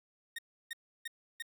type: tone bursts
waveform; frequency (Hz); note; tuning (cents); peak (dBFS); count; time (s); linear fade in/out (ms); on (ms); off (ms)
30% pulse; 1850; A#6; -14; -35; 4; 0.36-1.424; 5; 26; 320
effects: 11-bit